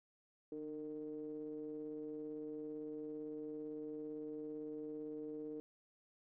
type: ring-modulated tone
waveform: triangle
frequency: 77.78 Hz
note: D#2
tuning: in tune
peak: -38 dBFS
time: 0.52-5.6 s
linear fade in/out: 0 ms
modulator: 380 Hz
effects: none